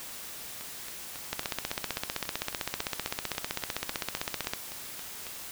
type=two click trains; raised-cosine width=0.2 ms; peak=-12 / -23 dBFS; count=51 / 18; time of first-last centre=1.33-4.535 / 0.61-5.268 s; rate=15.6 / 3.65 Hz; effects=white hiss -42 dBFS RMS until 5.51 s